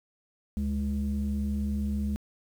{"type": "tone pair together", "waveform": "sine", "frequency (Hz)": [72.28, 207.4], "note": ["D2", "G#3"], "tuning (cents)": [-27, -2], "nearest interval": "octave + tritone", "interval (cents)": 1825, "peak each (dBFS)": -28, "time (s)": [0.57, 2.16], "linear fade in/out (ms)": 0, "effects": ["tanh soft clip ceiling -22 dBFS", "9-bit"]}